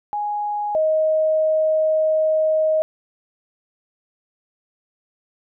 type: tone pair in turn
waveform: sine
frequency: 830.6 / 627.2 Hz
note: G#5 / D#5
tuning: 0 / +14 cents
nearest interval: perfect fourth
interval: 486 cents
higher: first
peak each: -21 / -15 dBFS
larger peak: second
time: 0.13-0.75 / 0.75-2.82 s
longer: second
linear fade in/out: 0 ms
effects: none